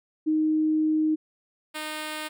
sine / 5% pulse tone pair in turn, 311.1 / 307.7 Hz, D#4 / D#4, 0 / -19 cents, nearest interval unison, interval 19 cents, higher first, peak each -20 dBFS, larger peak neither, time 0.26-1.16 / 1.74-2.29 s, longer first, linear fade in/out 20 ms, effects none

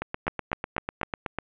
two click trains, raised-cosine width 0.5 ms, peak -14 / -10 dBFS, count 12 / 4, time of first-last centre 0.02-1.386 / 0.28-1.032 s, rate 8.05 / 3.99 Hz, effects resampled to 8000 Hz + 8-bit

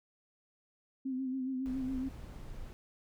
sine tone with vibrato, 261 Hz, C4, 4 cents flat, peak -33 dBFS, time 1.05-2.09 s, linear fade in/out 10 ms, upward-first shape sine, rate 7.2 Hz, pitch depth 44 cents each way
brown noise, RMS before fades -45 dBFS, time 1.66-2.73 s, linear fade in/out 0 ms
effects none

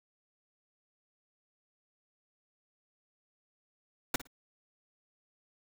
pink noise with echo, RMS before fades -28 dBFS, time 4.14-4.16 s, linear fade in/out 5 ms, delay 56 ms, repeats 2, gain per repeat -15 dB, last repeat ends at 4.272 s, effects none

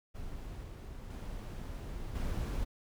brown noise with level steps, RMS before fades -43 / -45 / -41 / -35 dBFS, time 0.14-2.65 s, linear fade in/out 20 ms, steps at 0.63 / 1.1 / 2.15 s, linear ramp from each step 5 ms, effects none

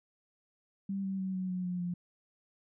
sine tone with pitch steps, 196 / 192.52 / 189.1 / 185.75 / 182.45 / 179.21 / 176.03 Hz, G3 / G3 / F#3 / F#3 / F#3 / F3 / F3, 0 / -31 / +38 / +7 / -24 / +45 / +14 cents, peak -32 dBFS, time 0.89-1.94 s, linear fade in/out 5 ms, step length 150 ms, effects none

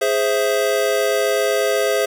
square chord, Ab augmented, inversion none, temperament equal, 415.3 / 523.3 / 659.3 Hz, Ab4 / C5 / E5, 0 / 0 / 0 cents, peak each -21 / -21 / -22 dBFS, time 0.01-2.06 s, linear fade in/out 10 ms, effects none

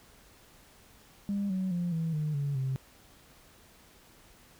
sine tone with pitch steps, 200.9 / 187.45 / 174.89 / 163.18 / 152.25 / 142.06 / 132.54 Hz, G3 / F#3 / F3 / E3 / D#3 / C#3 / C3, +43 / +23 / +3 / -17 / -37 / +43 / +23 cents, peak -27 dBFS, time 1.29-2.76 s, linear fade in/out 0 ms, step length 210 ms, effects tanh soft clip ceiling -25 dBFS + pink hiss -58 dBFS RMS until 4.59 s

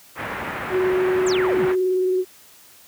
white low-pass noise, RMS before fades -29 dBFS, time 0.15-1.76 s, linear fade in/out 50 ms, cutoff 2000 Hz, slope 24 dB/octave
sine tone with vibrato, 370 Hz, F#4, in tune, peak -17 dBFS, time 0.7-2.25 s, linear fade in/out 50 ms, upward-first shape triangle, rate 19 Hz, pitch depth 27 cents each way
sine exponential sweep, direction down, 8450 to 126.2 Hz, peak -26 dBFS, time 1.26-1.66 s, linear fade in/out 10 ms
effects white hiss -49 dBFS RMS until 2.87 s + high-pass 60 Hz 12 dB/octave

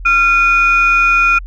sine tone pair together, 1378.4 / 2456 Hz, F6 / D#7, -23 / -23 cents, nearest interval minor seventh, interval 1000 cents, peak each -10 dBFS, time 0.05-1.39 s, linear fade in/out 10 ms, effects tanh soft clip ceiling -2 dBFS + added 43 Hz sine -25 dBFS peak until 1.46 s

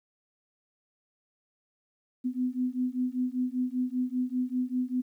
sine beating tone pair, 249.5 / 254.6 Hz, B3 / C4, +18 / -47 cents, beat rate 5.1 Hz, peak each -30 dBFS, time 2.24-5.02 s, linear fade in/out 20 ms, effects 11-bit

